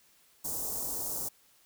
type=band-stop noise; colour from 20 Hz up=white; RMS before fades=-35 dBFS; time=0.44-1.29 s; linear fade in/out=10 ms; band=940 to 6100 Hz; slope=24 dB/octave; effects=white hiss -64 dBFS RMS until 1.65 s